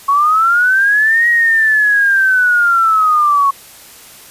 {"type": "linear two-way sweep", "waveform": "sine", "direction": "up then down", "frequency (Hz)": [1098, 1900, 1098], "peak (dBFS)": -8, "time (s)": [0.08, 3.51], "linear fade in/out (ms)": 10, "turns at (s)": 1.28, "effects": ["white hiss -38 dBFS RMS until 4.3 s", "resampled to 32000 Hz"]}